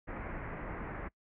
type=low-pass noise; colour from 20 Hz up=pink; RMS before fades=-41 dBFS; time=0.07-1.09 s; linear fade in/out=20 ms; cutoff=2200 Hz; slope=48 dB/octave; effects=noise-tail reverb RT60 0.1 s tail -24 dB re dry